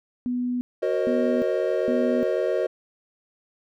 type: tone bursts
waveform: sine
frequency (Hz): 246.9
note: B3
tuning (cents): 0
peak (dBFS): -23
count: 3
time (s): 0.26-2.23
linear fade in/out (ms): 0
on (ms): 350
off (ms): 460
type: chord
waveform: triangle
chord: C half-diminished seventh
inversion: second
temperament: equal with one note detuned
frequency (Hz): 370 / 466.2 / 535.2 / 622.3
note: Gb4 / Bb4 / C5 / Eb5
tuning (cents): 0 / 0 / +39 / 0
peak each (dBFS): -25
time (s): 0.82-2.67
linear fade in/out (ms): 10
effects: none